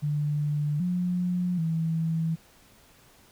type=tone with pitch steps; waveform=sine; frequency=147.9 / 178.8 / 162.6 Hz; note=D3 / F3 / E3; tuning=+13 / +41 / -23 cents; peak=-24 dBFS; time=0.02-2.36 s; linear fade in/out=20 ms; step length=780 ms; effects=pink hiss -57 dBFS RMS until 3.31 s